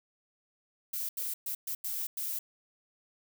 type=noise bursts at uneven times; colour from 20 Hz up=violet; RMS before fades=-35 dBFS; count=6; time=0.93-1.09 / 1.17-1.34 / 1.46-1.55 / 1.67-1.75 / 1.84-2.07 / 2.17-2.39 s; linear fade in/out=5 ms; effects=none